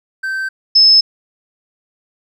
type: tone pair in turn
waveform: triangle / sine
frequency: 1552 / 5220 Hz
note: G6 / E8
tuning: -18 / -18 cents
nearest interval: octave + major sixth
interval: 2100 cents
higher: second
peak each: -16 / -5 dBFS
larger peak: second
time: 0.23-0.49 / 0.75-1.01 s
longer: neither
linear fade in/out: 10 ms
effects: none